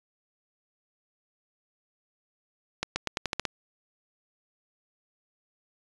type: accelerating click train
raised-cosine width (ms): 0.2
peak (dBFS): -10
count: 8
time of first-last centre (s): 2.83-3.453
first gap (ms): 130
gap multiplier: 0.87
effects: resampled to 22050 Hz